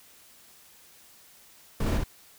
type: noise with echo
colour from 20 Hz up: brown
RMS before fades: -25 dBFS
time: 1.8-1.98 s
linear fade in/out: 5 ms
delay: 59 ms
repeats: 1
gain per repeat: -2 dB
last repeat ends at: 2.039 s
effects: white hiss -55 dBFS RMS until 2.38 s